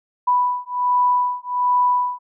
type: beating tone pair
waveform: sine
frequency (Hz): 987.8 / 989.1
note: B5 / B5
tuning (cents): 0 / +2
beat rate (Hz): 1.3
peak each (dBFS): -19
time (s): 0.27-2.19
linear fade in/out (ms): 10
effects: none